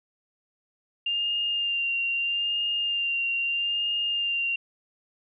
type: tone with vibrato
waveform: sine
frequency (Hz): 2796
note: F7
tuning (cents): +1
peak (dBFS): -24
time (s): 1.06-4.56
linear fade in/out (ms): 5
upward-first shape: sine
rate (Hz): 0.78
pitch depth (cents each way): 22
effects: none